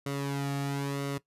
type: tone with flanger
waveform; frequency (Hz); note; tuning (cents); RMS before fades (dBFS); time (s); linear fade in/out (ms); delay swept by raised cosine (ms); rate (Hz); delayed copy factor
sawtooth; 140; C#3; +18; -32; 0.06-1.18; 5; 1.2 to 1.99; 1; -0.65
effects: noise-tail reverb RT60 0.1 s tail -17 dB re dry + resampled to 32000 Hz